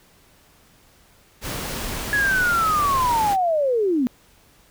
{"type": "noise", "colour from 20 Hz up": "pink", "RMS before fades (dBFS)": -29, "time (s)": [1.41, 3.37], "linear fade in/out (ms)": 50}
{"type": "linear sweep", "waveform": "sine", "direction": "down", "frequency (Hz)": [1695, 233.1], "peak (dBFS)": -17, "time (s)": [2.13, 4.07], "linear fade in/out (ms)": 0}
{"effects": ["pink hiss -55 dBFS RMS until 4.7 s"]}